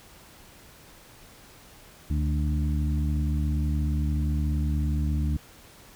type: harmonic tone with a mistuned harmonic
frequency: 73.9 Hz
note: D2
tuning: 11 cents sharp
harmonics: 1 / 2 / 3 / 4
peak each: -24 / -30 / -34 / -36 dBFS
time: 2.1-5.37 s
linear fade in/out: 5 ms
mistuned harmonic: 2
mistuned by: +35 cents
effects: pink hiss -51 dBFS RMS until 5.95 s